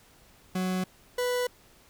40% pulse tone pair in turn, 185 / 493.9 Hz, F#3 / B4, 0 / 0 cents, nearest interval octave + perfect fourth, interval 1700 cents, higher second, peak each -26 / -25 dBFS, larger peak second, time 0.55-0.84 / 1.18-1.47 s, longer neither, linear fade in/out 5 ms, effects pink hiss -58 dBFS RMS until 1.89 s

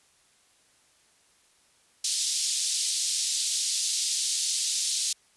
pink band-pass noise, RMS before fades -28 dBFS, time 2.04-5.13 s, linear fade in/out 5 ms, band 4000 to 9800 Hz, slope 24 dB/octave, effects white hiss -63 dBFS RMS until 5.36 s + resampled to 24000 Hz

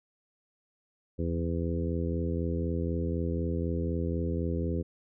harmonic tone with a mistuned harmonic, 84 Hz, E2, 33 cents sharp, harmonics 1 / 2 / 3 / 4 / 5 / 6, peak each -31 / -34 / -36 / -37 / -38 / -39 dBFS, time 1.18-4.83 s, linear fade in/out 20 ms, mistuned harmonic 1, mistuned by -51 cents, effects none

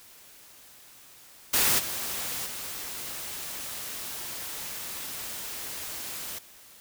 white noise with level steps, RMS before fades -23 / -33 / -37 dBFS, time 1.53-6.39 s, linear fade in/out 10 ms, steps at 1.78 / 2.45 s, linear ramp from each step 20 ms, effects white hiss -52 dBFS RMS until 6.8 s

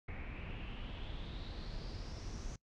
brown noise with low-pass filter sweep, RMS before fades -44 dBFS, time 0.08-2.56 s, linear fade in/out 5 ms, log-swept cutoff 2200 to 6300 Hz, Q 5.7, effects noise-tail reverb RT60 0.1 s tail -22 dB re dry

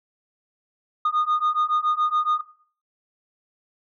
sine beating tone pair, 1225 / 1232.1 Hz, D#6 / D#6, -27 / -17 cents, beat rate 7.1 Hz, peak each -21 dBFS, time 1.05-2.41 s, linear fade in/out 5 ms, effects noise-tail reverb RT60 0.5 s tail -17 dB re dry + tanh soft clip ceiling -16 dBFS

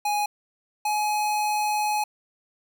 square tone pair in turn, 830.6 / 842.7 Hz, G#5 / G#5, 0 / +25 cents, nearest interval unison, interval 25 cents, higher second, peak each -23 dBFS, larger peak neither, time 0.05-0.26 / 0.85-2.04 s, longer second, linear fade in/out 5 ms, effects none

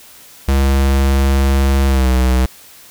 square tone with pitch glide, 68 to 63.81 Hz, C#2 to C2, -33 to -43 cents, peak -11 dBFS, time 0.48-2.46 s, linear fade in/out 5 ms, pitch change -110 cents, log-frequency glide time 1.88-2.09 s, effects white hiss -41 dBFS RMS until 2.9 s

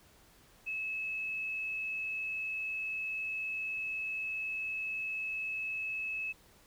sine tone, 2592 Hz, E7, 30 cents flat, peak -34 dBFS, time 0.66-6.33 s, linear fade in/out 20 ms, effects pink hiss -62 dBFS RMS until 6.66 s

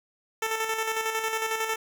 10% pulse tone with tremolo, 443.7 Hz, A4, 14 cents sharp, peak -17 dBFS, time 0.42-1.76 s, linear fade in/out 5 ms, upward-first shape square, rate 11 Hz, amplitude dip 45%, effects none

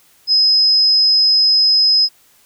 sine tone, 5080 Hz, D#8, 35 cents sharp, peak -9 dBFS, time 0.27-2.09 s, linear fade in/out 50 ms, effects white hiss -52 dBFS RMS until 2.45 s

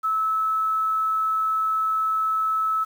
sine tone with quantisation, 1302 Hz, E6, 22 cents flat, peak -20 dBFS, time 0.03-2.85 s, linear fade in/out 20 ms, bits 8, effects none

